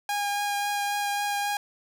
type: tone with vibrato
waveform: sawtooth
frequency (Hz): 815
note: G#5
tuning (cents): -33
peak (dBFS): -22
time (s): 0.09-1.57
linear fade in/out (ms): 2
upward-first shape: triangle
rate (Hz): 3.7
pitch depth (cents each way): 13
effects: none